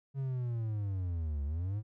triangle linear two-way sweep, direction down then up, 138.59 to 69.3 to 110.5 Hz, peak -30 dBFS, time 0.14-1.83 s, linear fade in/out 50 ms, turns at 1.44 s, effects none

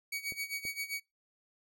sawtooth tone with tremolo, 2255 Hz, C#7, 29 cents sharp, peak -30 dBFS, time 0.12-1 s, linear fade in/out 5 ms, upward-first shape sine, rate 7.6 Hz, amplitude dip 85%
clicks, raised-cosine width 2 ms, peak -34 dBFS, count 2, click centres 0.322 / 0.652 s
effects noise-tail reverb RT60 0.2 s tail -24 dB re dry

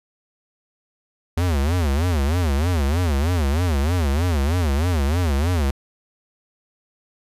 square tone with vibrato, 78.6 Hz, D#2, 18 cents sharp, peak -18 dBFS, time 1.37-5.71 s, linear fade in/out 5 ms, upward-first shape sine, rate 3.2 Hz, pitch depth 250 cents each way, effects resampled to 32000 Hz

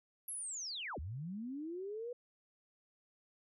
sine linear two-way sweep, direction down then up, 11460 to 65.41 to 496.1 Hz, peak -40 dBFS, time 0.28-2.13 s, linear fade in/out 5 ms, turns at 0.99 s, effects none

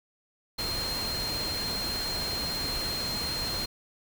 sine tone in noise, 4195 Hz, C8, 4 cents sharp, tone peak -31 dBFS, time 0.58-3.66 s, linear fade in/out 10 ms, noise pink, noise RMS -35 dBFS, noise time 0.58-3.66 s, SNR +1 dB, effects none

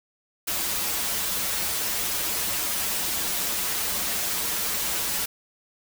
white noise with comb filter, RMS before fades -27 dBFS, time 0.47-5.26 s, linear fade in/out 10 ms, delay 7.7 ms, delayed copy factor -0.85, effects none

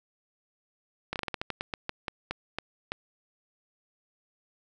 slowing click train, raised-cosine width 0.3 ms, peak -15 dBFS, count 15, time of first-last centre 1.13-2.919 s, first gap 28 ms, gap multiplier 1.21, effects none

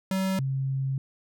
square / sine tone pair in turn, 190.3 / 134.56 Hz, F#3 / C3, +49 / +49 cents, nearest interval tritone, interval 600 cents, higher first, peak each -25 / -25 dBFS, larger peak neither, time 0.11-0.39 / 0.39-0.98 s, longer second, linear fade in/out 2 ms, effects none

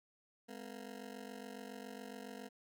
20% pulse ring-modulated tone, 233.1 Hz, A#3, in tune, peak -39 dBFS, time 0.48-2.49 s, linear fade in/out 20 ms, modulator 23.6 Hz, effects none

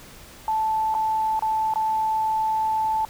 sine tone with dropouts, 876 Hz, A5, 8 cents flat, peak -20 dBFS, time 0.48-3.05 s, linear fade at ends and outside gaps 1 ms, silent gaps 0.942-0.949 / 1.393-1.423 / 1.738-1.758 s, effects pink hiss -45 dBFS RMS until 3.09 s

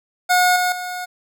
25% pulse tone with level steps, 724 Hz, F#5, 38 cents flat, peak -9 / -13 / -22 dBFS, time 0.29-1.06 s, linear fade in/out 20 ms, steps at 0.56 / 0.72 s, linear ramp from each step 2 ms, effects none

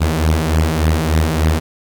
sawtooth beating tone pair, 77.78 / 81.18 Hz, D#2 / E2, 0 / -26 cents, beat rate 3.4 Hz, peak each -11 / -13 dBFS, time 0-1.6 s, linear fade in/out 20 ms, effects 8-bit

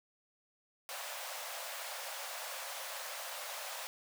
pink high-pass noise, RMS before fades -43 dBFS, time 0.89-3.87 s, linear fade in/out 0 ms, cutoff 520 Hz, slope 96 dB/octave, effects none

